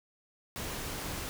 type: noise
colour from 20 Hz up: pink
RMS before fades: -38 dBFS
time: 0.56-1.29 s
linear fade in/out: 0 ms
effects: none